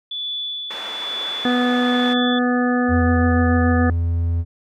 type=tone with tremolo; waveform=sine; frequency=3458 Hz; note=A7; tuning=31 cents flat; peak=-23 dBFS; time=0.11-2.39 s; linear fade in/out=5 ms; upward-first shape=sine; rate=1.1 Hz; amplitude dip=45%
type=band-pass noise; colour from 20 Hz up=white; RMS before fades=-34 dBFS; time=0.7-2.14 s; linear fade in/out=10 ms; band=390 to 1900 Hz; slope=12 dB/octave
type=harmonic tone; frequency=246.9 Hz; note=B3; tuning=in tune; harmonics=1 / 2 / 3 / 5 / 6 / 7; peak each=-17 / -24 / -26 / -28 / -35 / -26 dBFS; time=1.45-3.9 s; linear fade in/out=2 ms
type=tone; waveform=triangle; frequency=84.6 Hz; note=E2; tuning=45 cents sharp; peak=-15 dBFS; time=2.88-4.45 s; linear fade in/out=50 ms
effects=none